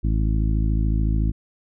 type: harmonic tone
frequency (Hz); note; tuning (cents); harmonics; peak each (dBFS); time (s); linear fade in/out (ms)
53.8; A1; -38; 1 / 2 / 3 / 4 / 5 / 6; -19 / -25 / -29 / -31 / -33 / -35; 0.03-1.32; 20
effects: none